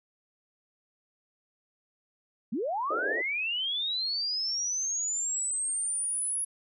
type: linear sweep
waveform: sine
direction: up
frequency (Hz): 185 to 10548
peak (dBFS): -28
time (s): 2.52-6.45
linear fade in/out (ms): 10
type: band-pass noise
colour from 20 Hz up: white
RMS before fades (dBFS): -34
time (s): 2.9-3.22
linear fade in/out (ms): 10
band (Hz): 330 to 620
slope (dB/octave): 48
effects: none